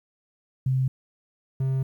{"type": "tone pair in turn", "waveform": ["sine", "triangle"], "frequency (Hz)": [130.81, 132.79], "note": ["C3", "C3"], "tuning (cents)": [0, 26], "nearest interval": "unison", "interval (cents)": 26, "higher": "second", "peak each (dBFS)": [-20, -20], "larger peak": "neither", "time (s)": [[0.66, 0.88], [1.6, 1.83]], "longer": "second", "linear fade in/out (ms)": 5, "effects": ["10-bit"]}